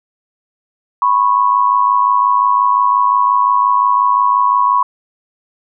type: tone pair together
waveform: sine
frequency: 990.3 / 1096 Hz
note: B5 / C#6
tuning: +4 / -20 cents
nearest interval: major second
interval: 176 cents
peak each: -12 dBFS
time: 1.02-4.83 s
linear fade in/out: 2 ms
effects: none